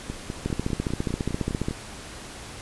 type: two click trains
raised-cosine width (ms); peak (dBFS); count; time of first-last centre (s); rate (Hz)
3; -12 / -17; 19 / 9; 0.46-1.684 / 0.1-1.71; 14.7 / 4.97
effects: pink hiss -40 dBFS RMS until 2.61 s + resampled to 24000 Hz